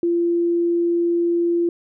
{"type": "tone", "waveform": "sine", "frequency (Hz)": 342.8, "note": "F4", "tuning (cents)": -32, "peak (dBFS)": -16, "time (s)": [0.03, 1.69], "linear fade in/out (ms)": 2, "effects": []}